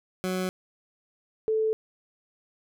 20% pulse / sine tone pair in turn, 185 / 438.4 Hz, F#3 / A4, 0 / -6 cents, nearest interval octave + minor third, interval 1494 cents, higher second, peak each -22 dBFS, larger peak neither, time 0.24-0.49 / 1.48-1.73 s, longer neither, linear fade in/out 0 ms, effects none

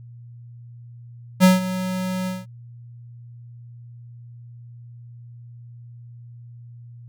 square tone with ADSR envelope, 185.2 Hz, F#3, 2 cents sharp, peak -9 dBFS, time 1.4-2.46 s, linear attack 39 ms, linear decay 160 ms, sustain -15 dB, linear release 190 ms, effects added 119 Hz sine -39 dBFS peak until 7.08 s

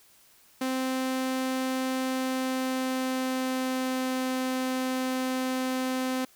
sawtooth tone with pitch glide, 260.2 to 258.1 Hz, C4 to C4, -9 to -23 cents, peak -23 dBFS, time 0.61-6.25 s, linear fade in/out 5 ms, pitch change -14 cents, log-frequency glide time 2.02-4.26 s, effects white hiss -59 dBFS RMS until 6.35 s

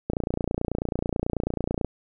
click train, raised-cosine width 2 ms, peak -12 dBFS, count 52, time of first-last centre 0.1-1.847 s, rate 29.2 Hz, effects none

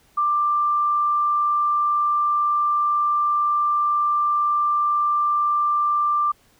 sine tone, 1183 Hz, D6, 12 cents sharp, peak -17 dBFS, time 0.17-6.32 s, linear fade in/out 10 ms, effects pink hiss -58 dBFS RMS until 6.59 s

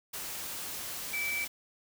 sine tone in noise, 2314 Hz, D7, 26 cents flat, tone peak -31 dBFS, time 1.13-1.45 s, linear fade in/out 10 ms, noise white, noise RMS -39 dBFS, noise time 0.13-1.48 s, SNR +5 dB, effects none

